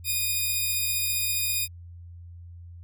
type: tone pair together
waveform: 5% pulse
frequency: 2463 / 3702 Hz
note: D#7 / A#7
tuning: -18 / -13 cents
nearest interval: perfect fifth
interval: 705 cents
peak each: -16 / -23 dBFS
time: 0.04-1.68 s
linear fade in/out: 50 ms
effects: added 86 Hz sine -41 dBFS peak until 2.83 s